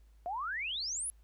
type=exponential sweep; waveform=sine; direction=up; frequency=670 to 11175 Hz; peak=-34 dBFS; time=0.26-1.1 s; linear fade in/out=0 ms; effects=added 53 Hz sine -57 dBFS peak until 1.23 s + pink hiss -75 dBFS RMS until 1.23 s